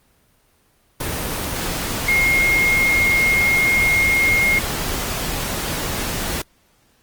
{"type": "tone in noise", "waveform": "sine", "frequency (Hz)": 2143, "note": "C7", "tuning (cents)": 41, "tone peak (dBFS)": -14, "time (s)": [2.08, 4.59], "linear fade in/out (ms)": 5, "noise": "pink", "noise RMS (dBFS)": -24, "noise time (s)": [1, 6.42], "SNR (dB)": 7, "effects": ["pink hiss -59 dBFS RMS until 7.02 s", "Opus 24 kbps"]}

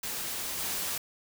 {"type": "noise with level steps", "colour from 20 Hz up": "white", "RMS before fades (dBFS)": [-35, -33], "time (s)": [0.03, 0.98], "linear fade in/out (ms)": 5, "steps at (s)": 0.58, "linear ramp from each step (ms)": 10, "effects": []}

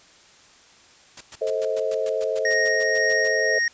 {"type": "noise bursts", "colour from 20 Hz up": "white", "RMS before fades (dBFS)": -37, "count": 15, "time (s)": [1.17, 3.28], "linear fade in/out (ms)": 5, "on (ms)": 38, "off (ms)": 110}
{"type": "chord", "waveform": "sine", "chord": "A diminished", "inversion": "none", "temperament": "just", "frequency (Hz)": [440, 528, 633.6], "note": ["A4", "C5", "Eb5"], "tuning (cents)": [0, 16, 31], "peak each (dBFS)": -26, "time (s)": [1.41, 3.59], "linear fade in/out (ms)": 10}
{"type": "tone with tremolo", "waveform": "square", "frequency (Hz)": 1864.7, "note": "A#6", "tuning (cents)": 0, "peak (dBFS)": -20, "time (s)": [2.45, 3.68], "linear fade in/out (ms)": 2, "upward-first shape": "sine", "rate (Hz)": 1.9, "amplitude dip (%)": 25}
{"effects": ["white hiss -52 dBFS RMS until 3.73 s", "resampled to 16000 Hz"]}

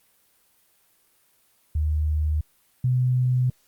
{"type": "tone pair in turn", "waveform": "sine", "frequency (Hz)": [76.5, 126.32], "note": ["D#2", "B2"], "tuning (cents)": [-29, 39], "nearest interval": "major sixth", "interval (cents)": 868, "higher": "second", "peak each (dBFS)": [-20, -18], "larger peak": "second", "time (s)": [[1.75, 2.41], [2.84, 3.5]], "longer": "neither", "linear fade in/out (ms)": 5, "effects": ["white hiss -63 dBFS RMS until 3.67 s", "Opus 32 kbps"]}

